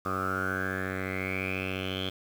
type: tone with low-pass filter sweep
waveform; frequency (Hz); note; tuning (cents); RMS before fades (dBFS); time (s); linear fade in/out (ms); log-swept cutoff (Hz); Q
10% pulse; 94.3; F#2; +33; -32; 0.05-2.1; 10; 1200 to 3300; 9.9
effects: 8-bit